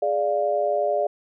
sine chord, D diminished, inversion second, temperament equal, 415.3 / 587.3 / 698.5 Hz, Ab4 / D5 / F5, 0 / 0 / 0 cents, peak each -27 / -22 / -25 dBFS, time 0.02-1.07 s, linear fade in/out 5 ms, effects none

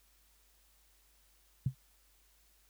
sine tone with exponential decay, 130.7 Hz, C3, 1 cent flat, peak -24 dBFS, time 1.66-1.75 s, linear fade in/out 5 ms, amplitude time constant 18 ms, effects added 50 Hz sine -69 dBFS peak until 2.69 s + white hiss -69 dBFS RMS until 2.69 s

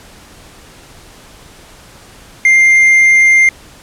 triangle tone, 2103 Hz, C7, 8 cents sharp, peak -3 dBFS, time 2.45-3.49 s, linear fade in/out 2 ms, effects pink hiss -39 dBFS RMS until 3.82 s + low-pass 11000 Hz 12 dB/octave

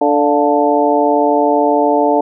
harmonic tone with a mistuned harmonic, 146.83 Hz, D3, in tune, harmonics 2 / 3 / 4 / 5 / 6, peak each -16 / -16 / -16 / -16 / -16 dBFS, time 0.01-2.21 s, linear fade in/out 5 ms, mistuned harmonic 5, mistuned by -65 cents, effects none

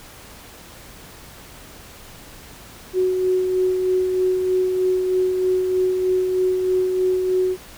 sine tone with tremolo, 370 Hz, F#4, in tune, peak -15 dBFS, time 2.93-7.57 s, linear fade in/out 50 ms, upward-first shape sine, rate 3.2 Hz, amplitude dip 35%, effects pink hiss -42 dBFS RMS until 7.77 s

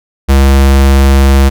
square tone, 68.1 Hz, C#2, 30 cents flat, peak -4 dBFS, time 0.28-1.5 s, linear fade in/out 20 ms, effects none

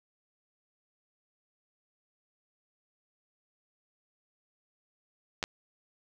clicks, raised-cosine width 0.2 ms, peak -14 dBFS, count 2, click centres 5.428 / 5.439 s, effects none

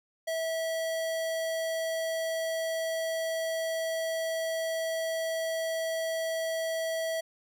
square tone, 651 Hz, E5, 22 cents flat, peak -30 dBFS, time 0.27-7.21 s, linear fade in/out 10 ms, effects none

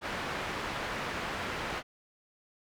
white low-pass noise, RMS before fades -36 dBFS, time 0.01-1.83 s, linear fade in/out 50 ms, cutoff 1900 Hz, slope 12 dB/octave, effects none

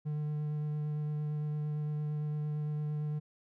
triangle tone with vibrato, 150 Hz, D3, 37 cents sharp, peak -30 dBFS, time 0.05-3.2 s, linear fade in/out 20 ms, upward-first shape sine, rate 8.8 Hz, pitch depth 11 cents each way, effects none

